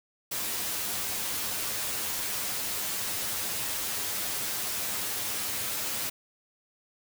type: noise with comb filter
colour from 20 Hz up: white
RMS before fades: -32 dBFS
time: 0.31-6.1 s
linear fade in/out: 10 ms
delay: 9.6 ms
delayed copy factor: +0.65
effects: none